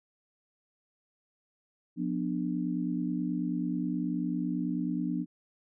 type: chord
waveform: sine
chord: B diminished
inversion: second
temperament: just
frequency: 177.8 / 246.9 / 296.3 Hz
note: F3 / B3 / D4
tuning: +31 / 0 / +15 cents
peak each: -33 dBFS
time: 1.96-5.26 s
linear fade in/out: 50 ms
effects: none